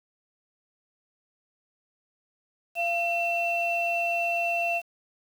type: tone pair together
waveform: sine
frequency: 688.2 / 2696 Hz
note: F5 / E7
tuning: -26 / +38 cents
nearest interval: 2 octaves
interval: 2364 cents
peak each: -26 / -26 dBFS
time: 2.75-4.82 s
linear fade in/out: 50 ms
effects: tanh soft clip ceiling -17 dBFS + 8-bit